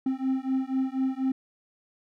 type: beating tone pair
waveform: triangle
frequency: 261.6 / 265.7 Hz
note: C4 / C4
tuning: 0 / +27 cents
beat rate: 4.1 Hz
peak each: -26 / -26 dBFS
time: 0.06-1.32 s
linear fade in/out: 5 ms
effects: none